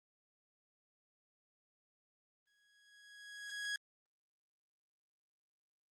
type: tone with exponential growth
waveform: sawtooth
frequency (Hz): 1661.2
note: G#6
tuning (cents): 0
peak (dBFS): -32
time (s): 2.47-3.76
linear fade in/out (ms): 2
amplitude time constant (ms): 280
effects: low-pass 8000 Hz 12 dB/octave + Opus 32 kbps